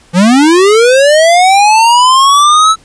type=linear sweep; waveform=square; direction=up; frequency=164.81 to 1318.5 Hz; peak=-4 dBFS; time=0.13-2.76 s; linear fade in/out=50 ms; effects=pink hiss -44 dBFS RMS until 2.84 s + resampled to 22050 Hz